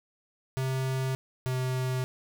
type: tone pair in turn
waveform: square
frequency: 131.6 / 128.67 Hz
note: C3 / C3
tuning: +10 / -29 cents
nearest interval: unison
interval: 39 cents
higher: first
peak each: -28 dBFS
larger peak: neither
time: 0.57-1.15 / 1.46-2.04 s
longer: neither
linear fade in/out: 0 ms
effects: none